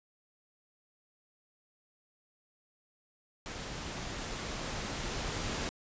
pink noise with level ramp, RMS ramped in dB -41 to -35 dBFS, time 3.46-5.69 s, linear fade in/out 0 ms, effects resampled to 16000 Hz

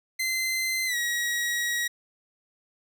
sawtooth tone with pitch glide, 2067 to 1906.4 Hz, C7 to A#6, -22 to +38 cents, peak -22 dBFS, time 0.19-1.88 s, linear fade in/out 10 ms, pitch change -140 cents, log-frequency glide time 0.86-0.96 s, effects none

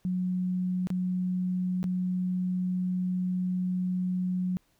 sine tone with dropouts, 182.5 Hz, F#3, 24 cents flat, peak -26 dBFS, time 0.05-4.57 s, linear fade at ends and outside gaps 0 ms, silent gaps 0.871-0.903 / 1.83-1.841 s, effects pink hiss -69 dBFS RMS until 4.79 s

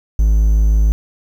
triangle tone, 53.2 Hz, G#1, 42 cents sharp, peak -7 dBFS, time 0.19-0.92 s, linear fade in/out 0 ms, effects 7-bit

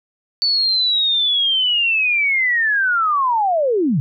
sine linear sweep, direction down, 4505 to 123.47 Hz, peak -14 dBFS, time 0.42-4 s, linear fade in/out 0 ms, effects none

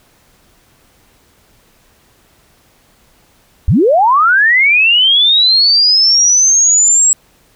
sine linear sweep, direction up, 55.1 to 7710 Hz, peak -6 dBFS, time 3.68-7.13 s, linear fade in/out 0 ms, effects pink hiss -51 dBFS RMS until 7.55 s

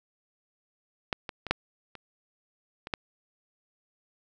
clicks, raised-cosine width 0.3 ms, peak -11 / -19 / -20 / -6 / -27 / -22 / -12 dBFS, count 7, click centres 1.128 / 1.292 / 1.467 / 1.51 / 1.953 / 2.871 / 2.938 s, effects none

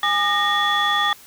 sine tone cluster, 822 / 1210 / 1860 / 3422 Hz, G#5 / D#6 / A#6 / A7, -18 / -49 / -4 / -49 cents, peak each -23 / -20 / -21 / -21 dBFS, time 0.03-1.13 s, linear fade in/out 2 ms, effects tanh soft clip ceiling -11 dBFS + white hiss -46 dBFS RMS until 1.26 s

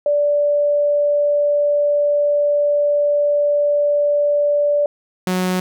sine / sawtooth tone pair in turn, 583 / 183.63 Hz, D5 / F#3, -13 / -13 cents, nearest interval octave + minor sixth, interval 2000 cents, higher first, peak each -13 dBFS, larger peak neither, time 0.06-4.86 / 5.27-5.6 s, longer first, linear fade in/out 2 ms, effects none

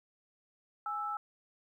sine tone pair together, 830.6 / 1318.5 Hz, G#5 / E6, 0 / 0 cents, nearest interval minor sixth, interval 800 cents, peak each -39 / -35 dBFS, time 0.86-1.17 s, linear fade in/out 2 ms, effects 12-bit

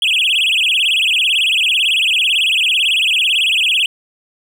triangle tone with vibrato, 2900 Hz, F#7, 35 cents flat, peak -10 dBFS, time 0.02-3.86 s, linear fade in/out 2 ms, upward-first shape sine, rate 18 Hz, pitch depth 270 cents each way, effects none

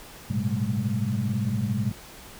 sine tone cluster, 104.4 / 117 / 129.1 / 195.6 / 213.4 Hz, G#2 / A#2 / C3 / G3 / G#3, +10 / +7 / -23 / -4 / +47 cents, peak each -30 dBFS, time 0.3-1.92 s, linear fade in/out 5 ms, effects pink hiss -45 dBFS RMS until 2.39 s

